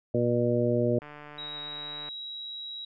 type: harmonic tone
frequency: 120 Hz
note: B2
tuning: 49 cents flat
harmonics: 1 / 2 / 3 / 4 / 5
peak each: -29 / -29 / -29 / -29 / -29 dBFS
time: 0.14-0.99 s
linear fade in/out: 5 ms
type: click train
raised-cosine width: 0.5 ms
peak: -30 dBFS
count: 159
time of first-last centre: 1.02-2.088 s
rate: 148 Hz
type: tone with pitch glide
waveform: sine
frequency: 3823 to 3861 Hz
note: A#7 to B7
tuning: +43 to -40 cents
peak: -36 dBFS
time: 1.38-2.85 s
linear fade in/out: 5 ms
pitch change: +17 cents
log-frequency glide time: 1.59-2.24 s
effects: none